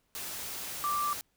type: tone in noise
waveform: sine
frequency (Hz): 1174.7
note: D6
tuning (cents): 0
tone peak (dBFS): -28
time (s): 0.84-1.13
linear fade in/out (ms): 0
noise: white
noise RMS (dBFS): -39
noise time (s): 0.15-1.21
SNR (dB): +8
effects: pink hiss -74 dBFS RMS until 1.36 s